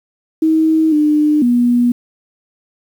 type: tone with pitch steps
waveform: sine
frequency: 317.7 / 300.7 / 242.1 Hz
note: D#4 / D4 / B3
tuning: +36 / +41 / -34 cents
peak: -9 dBFS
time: 0.42-1.92 s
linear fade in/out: 5 ms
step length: 500 ms
effects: 7-bit